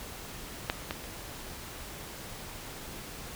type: clicks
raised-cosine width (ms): 0.3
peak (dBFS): -11 / -16 / -28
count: 3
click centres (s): 0.699 / 0.909 / 1.04
effects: pink hiss -43 dBFS RMS until 3.35 s